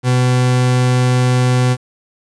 40% pulse tone, 125.7 Hz, B2, 31 cents sharp, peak -10 dBFS, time 0.03-1.77 s, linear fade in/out 50 ms, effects resampled to 22050 Hz + 7-bit

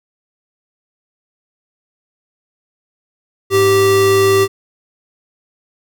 square tone pair together, 103.5 / 389.8 Hz, G#2 / G4, -5 / -10 cents, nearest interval octave + major seventh, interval 2295 cents, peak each -21 / -10 dBFS, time 3.5-4.48 s, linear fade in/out 50 ms, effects none

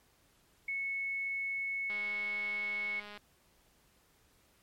sine tone, 2202 Hz, C#7, 12 cents flat, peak -33 dBFS, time 0.68-3 s, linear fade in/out 5 ms
click train, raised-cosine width 0.3 ms, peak -32 dBFS, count 265, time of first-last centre 1.9-3.175 s, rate 207 Hz
effects pink hiss -68 dBFS RMS until 4.62 s + MP3 64 kbps

